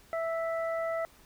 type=harmonic tone; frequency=659 Hz; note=E5; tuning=1 cent flat; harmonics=1 / 2 / 3; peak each=-30 / -38 / -41 dBFS; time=0.13-1.05 s; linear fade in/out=0 ms; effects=pink hiss -59 dBFS RMS until 1.25 s